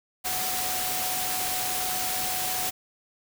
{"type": "tone in noise", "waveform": "sine", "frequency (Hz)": 740, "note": "F#5", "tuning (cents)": 0, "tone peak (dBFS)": -34, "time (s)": [0.24, 2.71], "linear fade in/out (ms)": 20, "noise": "white", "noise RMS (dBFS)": -29, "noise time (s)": [0.24, 2.71], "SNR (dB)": -8, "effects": []}